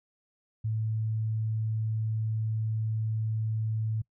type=tone; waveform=sine; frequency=110 Hz; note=A2; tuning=in tune; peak=-27 dBFS; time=0.64-4.02 s; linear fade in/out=10 ms; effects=noise-tail reverb RT60 0.1 s tail -24 dB re dry